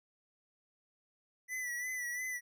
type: tone with vibrato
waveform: square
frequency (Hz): 1975.5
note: B6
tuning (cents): 0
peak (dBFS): -37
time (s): 1.48-2.41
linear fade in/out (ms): 50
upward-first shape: sine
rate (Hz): 2.9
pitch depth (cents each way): 49
effects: none